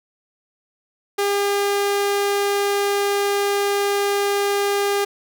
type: tone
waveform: sawtooth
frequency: 403.2 Hz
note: G4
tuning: 49 cents sharp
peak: -14 dBFS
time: 1.18-5.05 s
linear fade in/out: 10 ms
effects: none